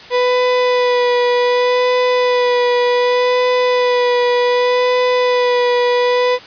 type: tone with vibrato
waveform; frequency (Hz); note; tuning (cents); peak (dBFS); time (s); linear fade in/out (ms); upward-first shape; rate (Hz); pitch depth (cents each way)
35% pulse; 493.9; B4; 0; -10; 0.1-6.39; 50; sine; 0.66; 19
effects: white hiss -36 dBFS RMS until 6.46 s + resampled to 11025 Hz